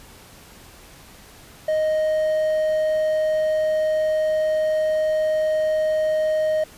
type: tone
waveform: triangle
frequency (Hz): 622.3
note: D#5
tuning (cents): 0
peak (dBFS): -16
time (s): 1.68-6.64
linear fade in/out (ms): 5
effects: pink hiss -46 dBFS RMS until 6.77 s + resampled to 32000 Hz